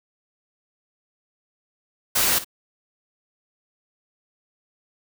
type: noise with echo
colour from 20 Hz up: white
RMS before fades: -20 dBFS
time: 2.15-2.39 s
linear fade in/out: 10 ms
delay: 56 ms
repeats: 1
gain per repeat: -15 dB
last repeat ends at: 2.446 s
effects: none